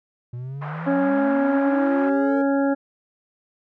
triangle exponential sweep, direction up, 118.9 to 469.1 Hz, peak -27 dBFS, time 0.33-2.42 s, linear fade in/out 5 ms
white band-pass noise, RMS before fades -35 dBFS, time 0.61-2.1 s, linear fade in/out 10 ms, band 580 to 1500 Hz, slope 24 dB/octave
harmonic tone, 277.2 Hz, C#4, in tune, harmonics 1 / 2 / 3 / 5 / 6, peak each -19 / -23 / -29 / -33 / -35 dBFS, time 0.86-2.75 s, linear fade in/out 20 ms
effects none

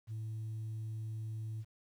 sine tone, 110 Hz, A2, in tune, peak -36 dBFS, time 0.07-1.65 s, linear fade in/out 50 ms, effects tanh soft clip ceiling -36 dBFS + 11-bit

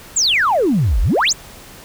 sine exponential two-way sweep, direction down then up, 7902 to 41.43 to 7902 Hz, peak -11 dBFS, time 0.16-1.33 s, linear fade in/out 10 ms, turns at 1.01 s, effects tanh soft clip ceiling -8 dBFS + pink hiss -39 dBFS RMS until 1.84 s

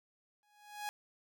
sawtooth tone with exponential growth, 832 Hz, G#5, 3 cents sharp, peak -32 dBFS, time 0.43-0.89 s, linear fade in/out 0 ms, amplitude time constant 100 ms, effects none

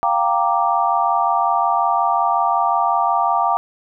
sine chord, G minor seventh, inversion third, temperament equal, 698.5 / 784 / 932.3 / 1174.7 Hz, F5 / G5 / Bb5 / D6, 0 / 0 / 0 / 0 cents, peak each -20 dBFS, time 0.03-3.57 s, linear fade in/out 0 ms, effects none

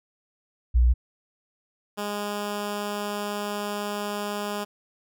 sine / 10% pulse tone pair in turn, 60.5 / 206 Hz, B1 / G#3, -35 / -14 cents, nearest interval octave + major sixth, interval 2121 cents, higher second, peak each -15 / -20 dBFS, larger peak first, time 0.74-0.94 / 1.97-4.65 s, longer second, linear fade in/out 20 ms, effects none

